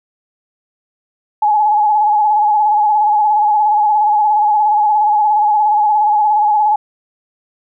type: tone with vibrato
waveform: sine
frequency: 844 Hz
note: G#5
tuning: 28 cents sharp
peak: -9 dBFS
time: 1.42-6.76 s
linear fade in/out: 5 ms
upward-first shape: sine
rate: 17 Hz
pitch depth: 45 cents each way
effects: none